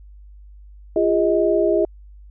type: tone cluster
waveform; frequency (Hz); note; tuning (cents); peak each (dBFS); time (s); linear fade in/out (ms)
sine; 343.8 / 405.1 / 630; F4 / G#4 / D#5; -27 / -43 / +21; -19; 0.96-1.85; 2
effects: added 50 Hz sine -40 dBFS peak until 2.3 s